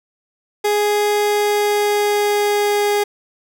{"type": "tone with pitch glide", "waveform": "30% pulse", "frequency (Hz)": [415.3, 412], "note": ["G#4", "G#4"], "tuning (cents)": [0, -14], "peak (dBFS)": -12, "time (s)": [0.64, 3.04], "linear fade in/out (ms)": 10, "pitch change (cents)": -14, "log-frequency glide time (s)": [1.1, 2.83], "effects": []}